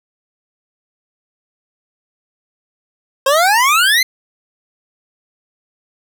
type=exponential sweep; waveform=25% pulse; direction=up; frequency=523.3 to 2110 Hz; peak=-6 dBFS; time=3.26-4.03 s; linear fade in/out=5 ms; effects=none